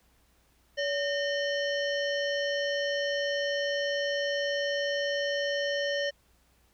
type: harmonic tone with a mistuned harmonic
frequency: 610 Hz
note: D#5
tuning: 34 cents flat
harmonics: 1 / 3 / 5 / 7 / 9 / 10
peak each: -29 / -33 / -36 / -46 / -42 / -52 dBFS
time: 0.77-6.11 s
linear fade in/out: 20 ms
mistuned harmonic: 1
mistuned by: -120 cents
effects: added 60 Hz sine -67 dBFS peak until 6.73 s + pink hiss -67 dBFS RMS until 6.73 s